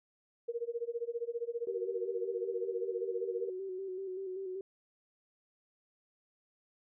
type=tone with tremolo; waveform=sine; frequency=470.2 Hz; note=A#4; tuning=15 cents sharp; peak=-31 dBFS; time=0.48-3.5 s; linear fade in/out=10 ms; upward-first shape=sine; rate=15 Hz; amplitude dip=95%
type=tone with vibrato; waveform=sine; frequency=378.6 Hz; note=F#4; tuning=40 cents sharp; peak=-37 dBFS; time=1.67-4.61 s; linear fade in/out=2 ms; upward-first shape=square; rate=5.2 Hz; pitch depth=39 cents each way
effects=none